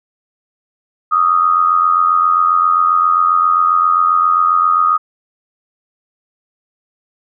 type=tone with amplitude modulation; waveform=sine; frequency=1244.5 Hz; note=D#6; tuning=in tune; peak=-6 dBFS; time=1.11-4.98 s; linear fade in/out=20 ms; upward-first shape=sine; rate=87.5 Hz; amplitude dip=70%; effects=none